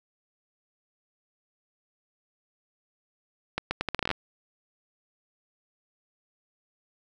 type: accelerating click train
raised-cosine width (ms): 0.3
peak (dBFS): -11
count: 12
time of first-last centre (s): 3.58-4.113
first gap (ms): 130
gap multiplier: 0.77
effects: none